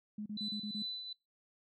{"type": "tone bursts", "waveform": "sine", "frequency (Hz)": 210.4, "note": "G#3", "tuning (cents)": 23, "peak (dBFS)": -38, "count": 6, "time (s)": [0.18, 0.825], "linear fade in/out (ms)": 5, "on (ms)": 80, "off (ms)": 33}
{"type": "tone with tremolo", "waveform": "sine", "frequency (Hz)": 3996, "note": "B7", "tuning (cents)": 20, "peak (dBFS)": -36, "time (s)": [0.37, 1.13], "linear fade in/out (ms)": 5, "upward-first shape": "triangle", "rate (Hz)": 2.6, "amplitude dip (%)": 60}
{"effects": ["noise-tail reverb RT60 0.3 s tail -26 dB re dry", "tanh soft clip ceiling -27 dBFS"]}